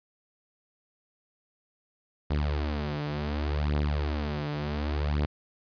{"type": "beating tone pair", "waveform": "sawtooth", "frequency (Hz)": [73.42, 74.1], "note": ["D2", "D2"], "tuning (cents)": [0, 16], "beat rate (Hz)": 0.68, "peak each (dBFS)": -26, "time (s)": [2.3, 5.26], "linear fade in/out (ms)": 10, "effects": ["resampled to 11025 Hz", "10-bit"]}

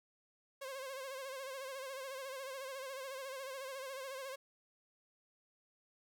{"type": "tone with vibrato", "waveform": "sawtooth", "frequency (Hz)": 534, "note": "C5", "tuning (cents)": 35, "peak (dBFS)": -39, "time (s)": [0.61, 4.36], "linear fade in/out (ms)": 10, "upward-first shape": "sine", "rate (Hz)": 14, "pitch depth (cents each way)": 68, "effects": []}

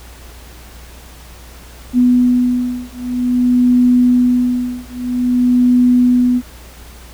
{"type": "beating tone pair", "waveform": "sine", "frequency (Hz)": [247.2, 247.71], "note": ["B3", "B3"], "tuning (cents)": [2, 5], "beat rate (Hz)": 0.51, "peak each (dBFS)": -13, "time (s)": [1.93, 6.42], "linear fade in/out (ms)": 50, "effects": ["added 60 Hz sine -36 dBFS peak until 7.13 s", "pink hiss -40 dBFS RMS until 7.13 s"]}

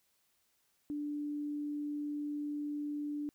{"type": "tone", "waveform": "sine", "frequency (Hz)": 293.7, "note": "D4", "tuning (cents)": 0, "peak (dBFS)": -35, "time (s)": [0.9, 3.29], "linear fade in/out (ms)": 0, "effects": ["white hiss -75 dBFS RMS until 3.34 s"]}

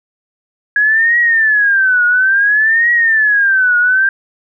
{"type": "tone with vibrato", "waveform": "sine", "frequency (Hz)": 1661.2, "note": "G#6", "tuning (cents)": 0, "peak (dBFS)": -8, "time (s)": [0.76, 4.09], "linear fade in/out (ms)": 2, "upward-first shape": "triangle", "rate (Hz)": 0.58, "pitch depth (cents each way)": 250, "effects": []}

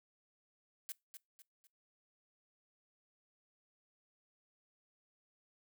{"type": "noise with echo", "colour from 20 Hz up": "blue", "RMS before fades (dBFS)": -43, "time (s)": [0.89, 0.92], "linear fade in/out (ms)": 0, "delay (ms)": 250, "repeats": 3, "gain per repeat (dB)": -8, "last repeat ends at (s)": 1.67, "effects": ["noise-tail reverb RT60 0.2 s tail -23 dB re dry"]}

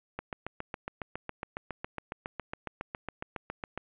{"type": "click train", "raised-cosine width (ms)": 0.5, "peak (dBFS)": -20, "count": 27, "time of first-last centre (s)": [0.19, 3.776], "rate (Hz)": 7.25, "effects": ["resampled to 8000 Hz", "10-bit"]}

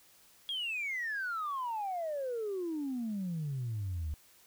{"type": "exponential sweep", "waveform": "sine", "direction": "down", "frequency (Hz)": [3322, 72.5], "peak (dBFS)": -32, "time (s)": [0.49, 4.14], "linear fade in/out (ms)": 0, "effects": ["tanh soft clip ceiling -30 dBFS", "white hiss -62 dBFS RMS until 4.46 s"]}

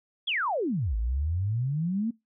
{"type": "exponential two-way sweep", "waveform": "sine", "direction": "down then up", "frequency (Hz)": [3520, 52, 238.1], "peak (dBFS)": -25, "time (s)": [0.27, 2.11], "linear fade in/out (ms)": 10, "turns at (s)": 0.96, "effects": ["noise-tail reverb RT60 0.2 s tail -23 dB re dry"]}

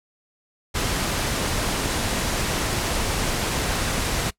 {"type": "noise", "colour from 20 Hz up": "pink", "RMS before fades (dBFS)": -24, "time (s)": [0.74, 4.31], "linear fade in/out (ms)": 20, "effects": ["noise-tail reverb RT60 0.1 s tail -22 dB re dry", "low-pass 11000 Hz 12 dB/octave"]}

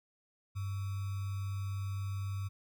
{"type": "tone with sample-and-hold", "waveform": "sine", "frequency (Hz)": 98, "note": "G2", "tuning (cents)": 0, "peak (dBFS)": -34, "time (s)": [0.55, 2.49], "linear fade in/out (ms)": 20, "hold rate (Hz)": 1225, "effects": []}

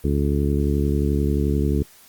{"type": "harmonic tone", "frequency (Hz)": 71.4, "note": "D2", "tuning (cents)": -48, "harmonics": [1, 2, 3, 4, 5, 6], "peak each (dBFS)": [-21, -24, -26, -27, -28, -29], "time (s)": [0.04, 1.83], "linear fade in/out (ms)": 5, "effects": ["white hiss -50 dBFS RMS until 2.08 s", "Opus 32 kbps"]}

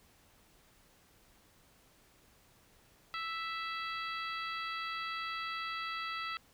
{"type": "harmonic tone", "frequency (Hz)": 659.3, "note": "E5", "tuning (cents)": 0, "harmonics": [2, 3, 4, 5, 6, 7], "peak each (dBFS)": [-39, -43, -45, -47, -49, -50], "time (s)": [3.14, 6.37], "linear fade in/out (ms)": 0, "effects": ["pink hiss -65 dBFS RMS until 6.53 s"]}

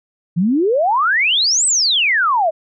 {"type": "exponential two-way sweep", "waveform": "sine", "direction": "up then down", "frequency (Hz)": [159.5, 8372, 603], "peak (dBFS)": -12, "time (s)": [0.36, 2.51], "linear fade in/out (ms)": 20, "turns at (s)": 1.66, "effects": []}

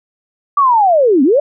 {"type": "linear two-way sweep", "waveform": "sine", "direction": "down then up", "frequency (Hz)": [1174.7, 246.9, 609], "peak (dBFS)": -7, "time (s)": [0.57, 1.4], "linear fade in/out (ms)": 5, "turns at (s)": 1.23, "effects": []}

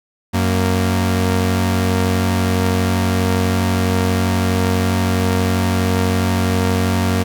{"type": "tone pair together", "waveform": "sawtooth", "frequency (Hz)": [92.3, 231.5], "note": ["F#2", "A#3"], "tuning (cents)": [-4, -12], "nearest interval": "octave + major third", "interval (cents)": 1592, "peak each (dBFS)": [-12, -15], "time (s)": [0.33, 7.24], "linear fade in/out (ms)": 20, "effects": []}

